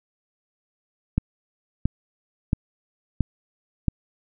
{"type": "click train", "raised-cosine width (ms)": 5, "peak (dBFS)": -7, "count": 5, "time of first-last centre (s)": [1.18, 3.883], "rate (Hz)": 1.48, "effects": []}